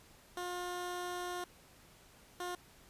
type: tone bursts at uneven times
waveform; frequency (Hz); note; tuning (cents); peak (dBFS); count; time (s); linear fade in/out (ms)
15% pulse; 356.5; F4; +36; -32; 2; 0.37-1.44 / 2.4-2.55; 2
effects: pink hiss -61 dBFS RMS until 2.89 s + resampled to 32000 Hz